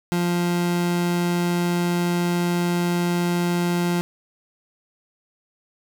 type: tone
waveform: 30% pulse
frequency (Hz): 174.61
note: F3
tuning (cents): 0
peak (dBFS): -17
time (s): 0.12-4.01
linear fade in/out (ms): 0
effects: none